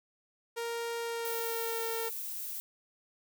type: tone with pitch glide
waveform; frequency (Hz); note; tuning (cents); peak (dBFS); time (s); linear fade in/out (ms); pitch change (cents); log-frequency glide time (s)
sawtooth; 466.2 to 456.1; A#4 to A#4; 0 to -38; -30; 0.56-2.1; 20; -38; 0.98-1.87
type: noise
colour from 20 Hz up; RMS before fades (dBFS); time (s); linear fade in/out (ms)
violet; -39; 1.25-2.6; 0
effects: none